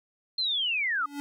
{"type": "linear sweep", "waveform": "sine", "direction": "down", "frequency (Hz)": [4216, 1195], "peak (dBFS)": -25, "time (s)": [0.38, 1.06], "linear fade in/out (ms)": 5}
{"type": "tone with exponential growth", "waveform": "square", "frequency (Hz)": 285.7, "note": "D4", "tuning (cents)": -48, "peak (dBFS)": -31, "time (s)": [0.95, 1.2], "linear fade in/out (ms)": 0, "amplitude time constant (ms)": 54}
{"effects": []}